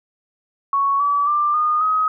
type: tone with pitch steps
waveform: sine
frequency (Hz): 1111 / 1147.5 / 1185.3 / 1224.2 / 1264.5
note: C#6 / D6 / D6 / D#6 / D#6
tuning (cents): +4 / -40 / +16 / -28 / +28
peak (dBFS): -15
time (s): 0.73-2.08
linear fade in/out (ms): 2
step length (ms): 270
effects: none